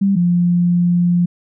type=tone pair in turn; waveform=sine; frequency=196.9 / 175.09 Hz; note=G3 / F3; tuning=+8 / +5 cents; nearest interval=major second; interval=203 cents; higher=first; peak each=-11 / -11 dBFS; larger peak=neither; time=0.01-0.16 / 0.16-1.26 s; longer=second; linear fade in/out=10 ms; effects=none